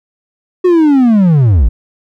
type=linear sweep; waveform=triangle; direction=down; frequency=370.7 to 46.68 Hz; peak=-3 dBFS; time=0.64-1.69 s; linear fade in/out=10 ms; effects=none